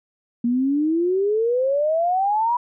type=exponential sweep; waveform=sine; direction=up; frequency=233.1 to 983 Hz; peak=-17 dBFS; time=0.44-2.57 s; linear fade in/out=5 ms; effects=none